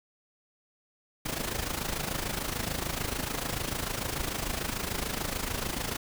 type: noise with amplitude modulation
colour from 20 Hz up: pink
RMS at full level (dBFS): -30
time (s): 1.25-5.97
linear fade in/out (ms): 10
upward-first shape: sine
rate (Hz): 26.8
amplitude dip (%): 70
effects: none